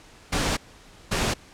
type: noise bursts at uneven times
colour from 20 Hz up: pink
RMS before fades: -24 dBFS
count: 2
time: 0.32-0.57 / 1.11-1.34 s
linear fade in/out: 10 ms
effects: pink hiss -50 dBFS RMS until 1.53 s + low-pass 8000 Hz 12 dB/octave